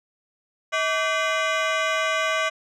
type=ring-modulated tone; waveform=20% pulse; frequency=897 Hz; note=A5; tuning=33 cents sharp; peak=-13 dBFS; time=0.72-2.5 s; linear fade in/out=20 ms; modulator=258 Hz; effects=low-pass 5000 Hz 12 dB/octave